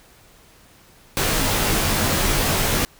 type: noise with comb filter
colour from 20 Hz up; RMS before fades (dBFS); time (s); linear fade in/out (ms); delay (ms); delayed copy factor
pink; -20; 1.17-2.85; 0; 17; -0.85
effects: pink hiss -51 dBFS RMS until 2.99 s